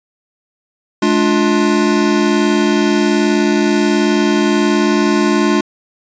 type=chord; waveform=square; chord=D diminished; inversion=second; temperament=just; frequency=211.4 / 293.7 / 352.4 Hz; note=Ab3 / D4 / F4; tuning=+31 / 0 / +16 cents; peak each=-16 dBFS; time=1.02-5.61 s; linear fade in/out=5 ms; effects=resampled to 16000 Hz